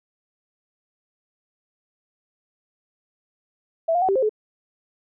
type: tone with pitch steps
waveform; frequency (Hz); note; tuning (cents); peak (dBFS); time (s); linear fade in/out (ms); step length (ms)
sine; 658 / 705 / 753 / 391 / 525 / 428.2; E5 / F5 / F#5 / G4 / C5 / A4; -3 / +16 / +30 / -4 / +6 / -47; -17; 3.88-4.294; 10; 69
effects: none